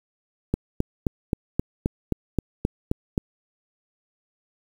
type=click train; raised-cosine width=3 ms; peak=-8 dBFS; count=11; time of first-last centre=0.54-3.179 s; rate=3.79 Hz; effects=7-bit